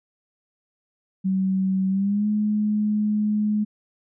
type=tone with pitch glide; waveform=sine; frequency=190.1 to 210.9 Hz; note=F#3 to G#3; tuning=+47 to +27 cents; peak=-19 dBFS; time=1.24-3.65 s; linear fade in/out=20 ms; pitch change=+180 cents; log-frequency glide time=1.89-2.27 s; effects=none